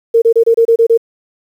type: tone bursts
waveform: sine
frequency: 459.3 Hz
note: A#4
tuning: 26 cents flat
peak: -5 dBFS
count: 8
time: 0.14-0.976 s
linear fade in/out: 10 ms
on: 80 ms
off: 28 ms
effects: 7-bit

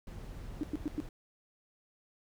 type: noise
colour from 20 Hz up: brown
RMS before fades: -45 dBFS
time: 0.07-1.09 s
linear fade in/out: 2 ms
type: tone bursts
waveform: sine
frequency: 300.3 Hz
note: D4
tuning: 39 cents sharp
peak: -30 dBFS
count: 4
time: 0.61-1.002 s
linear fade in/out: 0 ms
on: 23 ms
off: 100 ms
effects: none

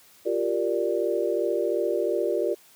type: chord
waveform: sine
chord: G minor seventh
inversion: third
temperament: equal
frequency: 349.2 / 392 / 466.2 / 587.3 Hz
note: F4 / G4 / Bb4 / D5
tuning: 0 / 0 / 0 / 0 cents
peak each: -28 dBFS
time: 0.25-2.55 s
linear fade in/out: 20 ms
effects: white hiss -55 dBFS RMS until 2.75 s + high-pass 60 Hz 12 dB/octave

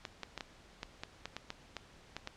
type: clicks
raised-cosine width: 0.2 ms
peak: -22 dBFS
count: 12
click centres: 0.052 / 0.233 / 0.377 / 0.408 / 0.831 / 1.035 / 1.256 / 1.366 / 1.504 / 1.767 / 2.166 / 2.274 s
effects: pink hiss -59 dBFS RMS until 2.36 s + low-pass 6000 Hz 12 dB/octave

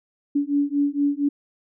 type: beating tone pair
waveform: sine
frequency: 283.9 / 288.2 Hz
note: C#4 / D4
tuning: +41 / -33 cents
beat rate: 4.3 Hz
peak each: -22 dBFS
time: 0.35-1.29 s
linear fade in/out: 10 ms
effects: none

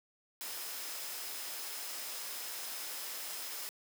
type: tone in noise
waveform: sine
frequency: 5110 Hz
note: D#8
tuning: 45 cents sharp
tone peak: -51 dBFS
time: 0.41-3.69 s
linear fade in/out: 0 ms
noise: white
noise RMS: -42 dBFS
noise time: 0.41-3.69 s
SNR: -12 dB
effects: high-pass 400 Hz 12 dB/octave

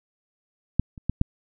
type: clicks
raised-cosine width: 5 ms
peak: -6 / -28 / -11 / -6 dBFS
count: 4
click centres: 0.796 / 0.978 / 1.096 / 1.214 s
effects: none

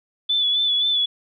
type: tone with vibrato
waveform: sine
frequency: 3463 Hz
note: A7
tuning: 28 cents flat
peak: -17 dBFS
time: 0.29-1.06 s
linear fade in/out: 10 ms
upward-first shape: sine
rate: 3.8 Hz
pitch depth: 40 cents each way
effects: none

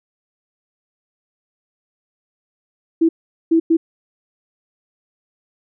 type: tone bursts at uneven times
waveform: sine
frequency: 328 Hz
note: E4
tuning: 9 cents flat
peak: -10 dBFS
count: 3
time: 3.01-3.09 / 3.51-3.6 / 3.7-3.77 s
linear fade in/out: 10 ms
effects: none

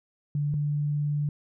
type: tone pair in turn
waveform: sine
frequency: 146 / 146.93 Hz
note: D3 / D3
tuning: -10 / +1 cents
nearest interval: unison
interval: 11 cents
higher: second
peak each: -24 / -24 dBFS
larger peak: neither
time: 0.35-0.54 / 0.54-1.29 s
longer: second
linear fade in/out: 2 ms
effects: none

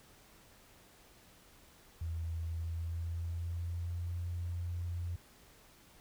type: tone with pitch glide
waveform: sine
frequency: 82.41 to 86.91 Hz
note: E2 to F2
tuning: 0 to -8 cents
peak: -35 dBFS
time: 2.01-5.16 s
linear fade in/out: 5 ms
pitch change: +92 cents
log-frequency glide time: 2.49-4.11 s
effects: pink hiss -61 dBFS RMS until 6 s

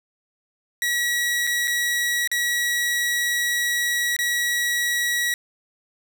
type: tone with dropouts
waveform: sawtooth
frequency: 1923 Hz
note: B6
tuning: 47 cents flat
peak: -17 dBFS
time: 0.82-5.34 s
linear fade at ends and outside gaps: 1 ms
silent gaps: 1.469-1.473 / 1.674-1.678 / 2.275-2.315 / 4.165-4.189 s
effects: none

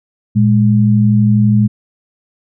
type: tone pair together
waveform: sine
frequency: 115.46 / 207.7 Hz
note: A#2 / G#3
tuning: -16 / 0 cents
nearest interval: minor seventh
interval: 1016 cents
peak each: -10 dBFS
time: 0.35-1.68 s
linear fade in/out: 20 ms
effects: none

